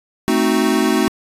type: chord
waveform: square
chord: A diminished seventh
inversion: none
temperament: equal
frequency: 220 / 261.6 / 311.1 / 370 Hz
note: A3 / C4 / Eb4 / Gb4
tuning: 0 / 0 / 0 / 0 cents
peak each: -20 dBFS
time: 0.28-1.08 s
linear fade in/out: 0 ms
effects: resampled to 32000 Hz